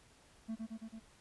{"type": "tone with echo", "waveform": "triangle", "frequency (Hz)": 223, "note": "A3", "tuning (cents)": 23, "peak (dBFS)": -35, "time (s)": [0.48, 0.56], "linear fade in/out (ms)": 20, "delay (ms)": 110, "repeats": 4, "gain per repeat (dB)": -2, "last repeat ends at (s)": 1, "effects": ["pink hiss -64 dBFS RMS until 1.2 s", "resampled to 24000 Hz"]}